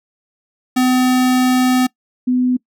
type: tone pair in turn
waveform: square / sine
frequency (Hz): 253.9 / 251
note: B3 / B3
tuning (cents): +48 / +28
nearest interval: unison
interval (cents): 20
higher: first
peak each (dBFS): -12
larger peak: neither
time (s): 0.76-1.87 / 2.27-2.57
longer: first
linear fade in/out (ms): 10
effects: noise-tail reverb RT60 0.1 s tail -23 dB re dry